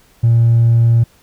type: tone with hard clipping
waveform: sine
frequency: 116.54 Hz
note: A#2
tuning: in tune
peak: -8 dBFS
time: 0.23-1.04 s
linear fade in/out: 10 ms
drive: 1 dB
effects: pink hiss -51 dBFS RMS until 1.22 s